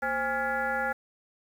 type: tone with frequency modulation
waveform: sine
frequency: 1108.7 Hz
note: C#6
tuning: in tune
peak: -26 dBFS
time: 0.02-0.93 s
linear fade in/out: 10 ms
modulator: 292 Hz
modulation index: 2.3
effects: 9-bit